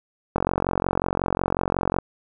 click train, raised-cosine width 1 ms, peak -7 dBFS, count 75, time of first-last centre 0.36-1.986 s, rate 45.5 Hz, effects none

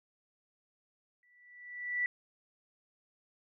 sine tone with exponential growth, 1963 Hz, B6, 11 cents flat, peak -27 dBFS, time 1.23-2.06 s, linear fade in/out 1 ms, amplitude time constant 180 ms, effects none

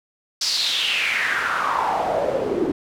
pink noise with band-pass filter sweep, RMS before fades -22 dBFS, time 0.41-2.72 s, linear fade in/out 5 ms, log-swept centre 5200 to 320 Hz, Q 4.9, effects none

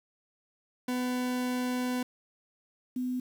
40% pulse / sine tone pair in turn, 249.9 / 251.6 Hz, B3 / B3, +21 / +32 cents, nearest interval unison, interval 11 cents, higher second, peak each -28 / -29 dBFS, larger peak first, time 0.88-2.03 / 2.96-3.2 s, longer first, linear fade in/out 5 ms, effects 9-bit

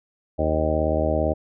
harmonic tone, 77.78 Hz, D#2, in tune, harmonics 1 / 2 / 3 / 4 / 5 / 6 / 7 / 8 / 10, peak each -25 / -32 / -31 / -28 / -32 / -31 / -27 / -24 / -32 dBFS, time 0.38-1.34 s, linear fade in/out 20 ms, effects none

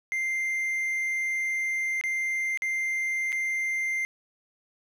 triangle tone with dropouts, 2093 Hz, C7, in tune, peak -24 dBFS, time 0.12-4.05 s, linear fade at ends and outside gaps 0 ms, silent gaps 2.012-2.038 / 2.574-2.621 / 3.321-3.327 s, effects none

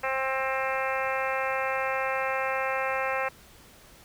harmonic tone, 265 Hz, C4, 22 cents sharp, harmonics 2 / 3 / 4 / 5 / 6 / 7 / 8 / 9 / 10, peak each -31 / -33 / -34 / -35 / -36 / -36 / -37 / -38 / -38 dBFS, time 0.03-3.29 s, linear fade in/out 10 ms, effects pink hiss -53 dBFS RMS until 4.04 s

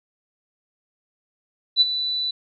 sine tone with ADSR envelope, 3976 Hz, B7, 11 cents sharp, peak -10 dBFS, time 1.76-2.31 s, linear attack 50 ms, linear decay 27 ms, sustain -12 dB, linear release 7 ms, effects none

